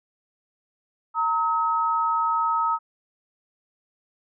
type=tone pair together; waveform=sine; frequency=920 / 1278.1 Hz; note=A#5 / D#6; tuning=-23 / +46 cents; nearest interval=tritone; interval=569 cents; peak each=-24 / -22 dBFS; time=1.14-2.79 s; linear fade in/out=50 ms; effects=none